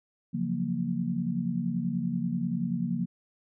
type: chord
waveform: sine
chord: Gb major seventh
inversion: second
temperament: equal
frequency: 138.59 / 174.61 / 185 / 233.1 Hz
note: Db3 / F3 / Gb3 / Bb3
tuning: 0 / 0 / 0 / 0 cents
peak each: -36 / -31 / -34 / -31 dBFS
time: 0.33-3.06 s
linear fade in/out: 20 ms
effects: none